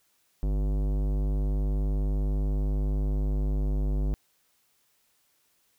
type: tone with tanh clipping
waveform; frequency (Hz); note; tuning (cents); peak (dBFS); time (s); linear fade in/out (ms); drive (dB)
sine; 50.1; G1; +38; -26; 0.43-4.14; 0; 18
effects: white hiss -69 dBFS RMS until 5.78 s